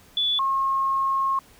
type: tone pair in turn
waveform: sine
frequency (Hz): 3449 / 1080.1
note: A7 / C#6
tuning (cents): -35 / -45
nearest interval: octave + minor sixth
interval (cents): 2010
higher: first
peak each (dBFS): -20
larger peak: neither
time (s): 0.17-0.39 / 0.39-1.39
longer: second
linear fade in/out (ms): 2
effects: pink hiss -53 dBFS RMS until 1.59 s